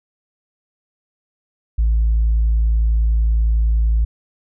sine tone, 55.4 Hz, A1, 13 cents sharp, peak -11 dBFS, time 1.78-4.05 s, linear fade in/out 10 ms, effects tanh soft clip ceiling -10 dBFS

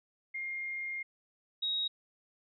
sine tone pair in turn, 2123 / 3789 Hz, C7 / A#7, +25 / +27 cents, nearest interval minor seventh, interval 1002 cents, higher second, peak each -35 / -30 dBFS, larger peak second, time 0.34-1.03 / 1.62-1.88 s, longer first, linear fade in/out 10 ms, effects none

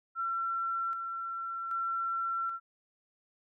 sine tone with tremolo, 1354 Hz, E6, 46 cents sharp, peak -30 dBFS, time 0.15-2.6 s, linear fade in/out 50 ms, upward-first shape square, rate 0.64 Hz, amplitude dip 40%, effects none

